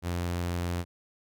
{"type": "tone", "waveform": "sawtooth", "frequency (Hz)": 87.31, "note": "F2", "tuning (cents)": 0, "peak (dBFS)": -25, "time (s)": [0.02, 0.85], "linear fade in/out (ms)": 50, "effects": []}